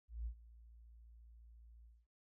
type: tone with ADSR envelope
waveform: sine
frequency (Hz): 57.2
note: A#1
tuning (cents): -32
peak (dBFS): -38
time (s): 0.08-2.07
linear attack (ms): 180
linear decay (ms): 82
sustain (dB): -19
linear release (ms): 220
effects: none